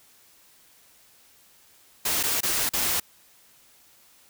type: noise with dropouts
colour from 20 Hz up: white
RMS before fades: -25 dBFS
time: 2.05-3 s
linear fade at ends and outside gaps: 5 ms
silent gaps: 2.23-2.235 / 2.407-2.431 / 2.692-2.734 s
effects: white hiss -57 dBFS RMS until 4.29 s